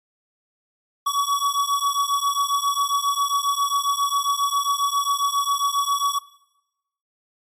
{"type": "beating tone pair", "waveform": "square", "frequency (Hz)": [1127, 1134.4], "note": ["C#6", "C#6"], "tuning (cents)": [28, 40], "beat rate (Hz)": 7.4, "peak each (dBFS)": -23, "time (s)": [1.06, 6.19], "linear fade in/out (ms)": 10, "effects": ["noise-tail reverb RT60 0.9 s tail -19 dB re dry", "MP3 64 kbps"]}